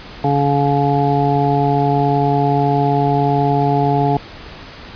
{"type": "harmonic tone", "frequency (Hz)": 141.6, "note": "C#3", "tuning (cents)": 37, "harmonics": [1, 2, 3, 5, 6], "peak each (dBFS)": [-17, -20, -20, -18, -20], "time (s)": [0.24, 4.17], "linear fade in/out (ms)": 2, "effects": ["pink hiss -35 dBFS RMS until 4.95 s", "resampled to 11025 Hz"]}